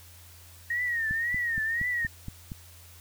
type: tone with vibrato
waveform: sine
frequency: 1864.7 Hz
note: A#6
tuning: in tune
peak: -26 dBFS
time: 0.7-2.07 s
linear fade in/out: 5 ms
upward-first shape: triangle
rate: 1.9 Hz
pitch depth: 120 cents each way
type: click train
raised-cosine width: 5 ms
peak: -24 dBFS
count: 7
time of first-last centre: 1.11-2.518 s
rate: 4.26 Hz
effects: added 86 Hz sine -51 dBFS peak until 3 s + white hiss -53 dBFS RMS until 3 s